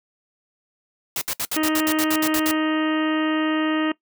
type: noise bursts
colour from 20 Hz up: white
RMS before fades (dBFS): -25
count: 12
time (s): 1.16-2.513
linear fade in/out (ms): 2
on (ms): 55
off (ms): 63
type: harmonic tone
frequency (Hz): 311.7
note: D#4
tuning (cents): +3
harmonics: 1 / 2 / 3 / 4 / 5 / 6 / 7 / 8 / 9 / 10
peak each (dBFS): -20 / -30 / -34 / -30 / -38 / -31 / -42 / -40 / -34 / -38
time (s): 1.56-3.92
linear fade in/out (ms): 5
effects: noise-tail reverb RT60 0.1 s tail -20 dB re dry